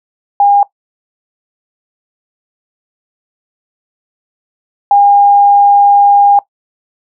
sine tone pair in turn, 809 / 809 Hz, G#5 / G#5, -46 / -46 cents, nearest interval unison, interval 0 cents, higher neither, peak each -4 / -3 dBFS, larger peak second, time 0.4-0.63 / 4.91-6.39 s, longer second, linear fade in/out 2 ms, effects noise-tail reverb RT60 0.1 s tail -18 dB re dry

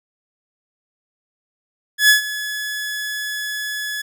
sawtooth tone with ADSR envelope, 1702 Hz, G#6, 42 cents sharp, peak -4 dBFS, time 1.98-4.02 s, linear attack 110 ms, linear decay 120 ms, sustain -16 dB, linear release 9 ms, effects none

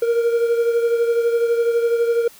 triangle beating tone pair, 466.2 / 478.2 Hz, A#4 / A#4, 0 / +44 cents, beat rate 12 Hz, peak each -14 / -22 dBFS, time 0.02-2.28 s, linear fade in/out 5 ms, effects white hiss -46 dBFS RMS until 2.39 s

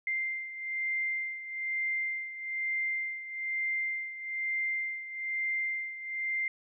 sine beating tone pair, 2093 / 2094.1 Hz, C7 / C7, 0 / +1 cents, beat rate 1.1 Hz, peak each -32 / -37 dBFS, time 0.07-6.48 s, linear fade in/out 2 ms, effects none

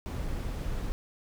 brown noise, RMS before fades -33 dBFS, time 0.06-0.92 s, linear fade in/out 0 ms, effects none

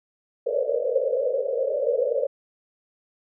white band-pass noise, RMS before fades -24 dBFS, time 0.46-2.27 s, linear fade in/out 10 ms, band 460 to 580 Hz, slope 96 dB/octave, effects none

